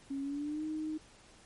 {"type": "tone with pitch glide", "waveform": "sine", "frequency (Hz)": [275.1, 310.6], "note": ["C#4", "D#4"], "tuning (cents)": [-13, -3], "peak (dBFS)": -34, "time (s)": [0.1, 0.98], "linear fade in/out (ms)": 10, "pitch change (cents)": 210, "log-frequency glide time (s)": [0.21, 0.64], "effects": ["pink hiss -59 dBFS RMS until 1.45 s", "MP3 48 kbps"]}